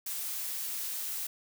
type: noise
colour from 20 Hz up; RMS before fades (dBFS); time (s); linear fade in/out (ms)
blue; -36; 0.06-1.27; 5
effects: none